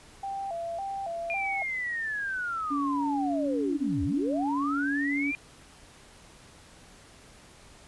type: tone with vibrato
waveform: sine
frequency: 729 Hz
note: F#5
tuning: 26 cents flat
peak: -31 dBFS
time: 0.23-1.63 s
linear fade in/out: 5 ms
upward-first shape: square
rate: 1.8 Hz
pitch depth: 130 cents each way
type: linear two-way sweep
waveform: sine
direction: down then up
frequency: 2430 to 68.3 to 2430 Hz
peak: -29 dBFS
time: 1.3-5.35 s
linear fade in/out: 0 ms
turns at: 4.04 s
type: tone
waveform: sine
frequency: 283.6 Hz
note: C#4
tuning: 40 cents sharp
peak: -27 dBFS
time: 2.7-5.32 s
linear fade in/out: 20 ms
effects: pink hiss -53 dBFS RMS until 7.87 s + resampled to 24000 Hz